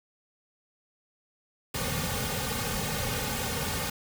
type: noise with comb filter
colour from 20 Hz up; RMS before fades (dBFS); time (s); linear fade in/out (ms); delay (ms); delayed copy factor
pink; -31; 1.74-3.9; 5; 3; -1
effects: none